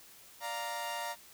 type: chord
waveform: sawtooth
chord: Bb major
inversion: first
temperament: equal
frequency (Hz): 587.3 / 698.5 / 932.3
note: D5 / F5 / Bb5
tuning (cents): 0 / 0 / 0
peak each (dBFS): -40 / -38 / -34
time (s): 0.4-1.16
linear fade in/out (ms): 50
effects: white hiss -56 dBFS RMS until 1.33 s